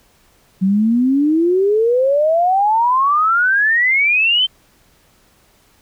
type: exponential sweep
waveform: sine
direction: up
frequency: 185 to 3137 Hz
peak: -11 dBFS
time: 0.61-4.47 s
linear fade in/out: 20 ms
effects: pink hiss -54 dBFS RMS until 5.81 s